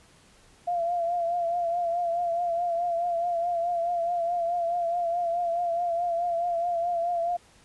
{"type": "tone with vibrato", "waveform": "sine", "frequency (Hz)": 689, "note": "F5", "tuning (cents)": -24, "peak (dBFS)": -24, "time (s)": [0.67, 7.37], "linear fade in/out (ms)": 10, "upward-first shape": "triangle", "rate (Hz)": 4.7, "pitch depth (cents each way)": 55, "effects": ["pink hiss -57 dBFS RMS until 7.64 s", "resampled to 24000 Hz"]}